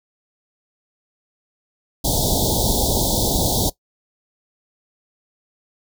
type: band-stop noise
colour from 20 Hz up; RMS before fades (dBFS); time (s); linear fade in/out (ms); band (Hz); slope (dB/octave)
pink; -19; 2.04-3.7; 10; 910 to 3400; 96
effects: noise-tail reverb RT60 0.1 s tail -18 dB re dry